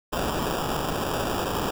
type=noise with sample-and-hold; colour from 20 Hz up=white; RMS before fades=-27 dBFS; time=0.12-1.71 s; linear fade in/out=10 ms; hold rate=2100 Hz; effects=none